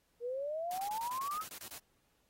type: exponential sweep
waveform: sine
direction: up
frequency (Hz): 466.2 to 1318.5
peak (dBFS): -35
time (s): 0.2-1.45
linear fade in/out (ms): 50
type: noise bursts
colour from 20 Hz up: white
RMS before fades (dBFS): -47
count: 11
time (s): 0.71-1.78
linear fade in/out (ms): 0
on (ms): 70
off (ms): 30
effects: pink hiss -75 dBFS RMS until 2.29 s + AAC 48 kbps